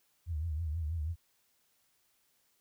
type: tone with vibrato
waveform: sine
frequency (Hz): 79.7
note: D#2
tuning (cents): +42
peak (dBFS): -32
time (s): 0.26-1.16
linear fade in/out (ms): 50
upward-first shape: triangle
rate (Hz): 6.2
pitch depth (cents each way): 150
effects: white hiss -73 dBFS RMS until 2.6 s